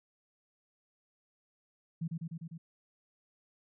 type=tone with echo; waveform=sine; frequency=164.81 Hz; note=E3; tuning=in tune; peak=-32 dBFS; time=2.01-2.08 s; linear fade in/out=10 ms; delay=100 ms; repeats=5; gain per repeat=-2 dB; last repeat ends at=2.58 s; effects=none